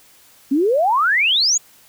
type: exponential sweep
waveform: sine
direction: up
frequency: 257.8 to 7060 Hz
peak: -13 dBFS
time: 0.51-1.58 s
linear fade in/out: 10 ms
effects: white hiss -50 dBFS RMS until 1.88 s